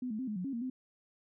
sine tone with pitch steps, 251.2 / 215.2 / 260.5 / 211.7 / 181.3 / 273.2 / 233 / 257.2 Hz, B3 / A3 / C4 / G#3 / F#3 / C#4 / A#3 / C4, +30 / -38 / -7 / +33 / -35 / -25 / -1 / -30 cents, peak -34 dBFS, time 0.02-0.7 s, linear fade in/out 5 ms, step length 85 ms, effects none

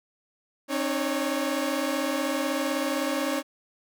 sawtooth tone cluster, 268.8 / 304.7 / 557 Hz, C4 / D#4 / C#5, +47 / -36 / +8 cents, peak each -26 dBFS, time 0.68-3.43 s, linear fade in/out 50 ms, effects none

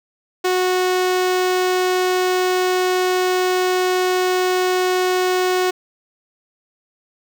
sawtooth tone with notch filter, 367 Hz, F#4, 14 cents flat, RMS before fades -18 dBFS, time 0.44-5.71 s, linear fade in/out 10 ms, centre 11000 Hz, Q 1.6, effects none

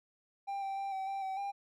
triangle tone with pitch steps, 793 / 781 / 788 / 768 / 784 / 766 / 799 Hz, G5 / G5 / G5 / G5 / G5 / G5 / G5, +20 / -7 / +9 / -36 / 0 / -40 / +33 cents, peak -33 dBFS, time 0.47-1.52 s, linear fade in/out 20 ms, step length 150 ms, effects none

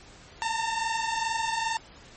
sawtooth tone pair together, 891 / 913.4 Hz, A5 / A#5, +22 / -36 cents, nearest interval unison, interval 42 cents, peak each -27 / -25 dBFS, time 0.42-1.77 s, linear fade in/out 0 ms, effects pink hiss -50 dBFS RMS until 2.16 s + MP3 32 kbps

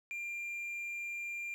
triangle tone, 2388 Hz, D7, 28 cents sharp, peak -36 dBFS, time 0.11-1.54 s, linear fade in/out 0 ms, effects none

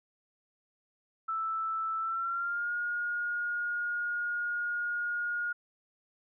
sine tone with pitch glide, 1320 to 1431.2 Hz, E6 to F6, +2 to +42 cents, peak -30 dBFS, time 1.28-5.53 s, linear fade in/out 10 ms, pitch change +140 cents, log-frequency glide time 1.99-2.72 s, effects none

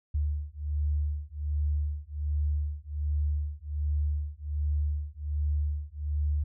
sine beating tone pair, 73.42 / 74.72 Hz, D2 / D2, 0 / +30 cents, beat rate 1.3 Hz, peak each -30 dBFS, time 0.14-6.44 s, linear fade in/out 10 ms, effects none

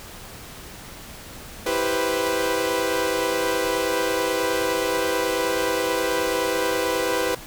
sawtooth chord, C major seventh, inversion first, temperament equal with one note detuned, 327.9 / 392 / 493.9 / 523.3 Hz, E4 / G4 / B4 / C5, -9 / 0 / 0 / 0 cents, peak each -25 / -24 / -20 / -25 dBFS, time 1.66-7.35 s, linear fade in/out 5 ms, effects pink hiss -40 dBFS RMS until 7.46 s

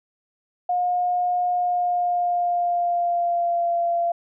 sine tone with pitch glide, 716 to 687.2 Hz, F5 to F5, +43 to -28 cents, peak -19 dBFS, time 0.69-4.12 s, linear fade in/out 5 ms, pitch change -71 cents, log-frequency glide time 1.5-3.74 s, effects none

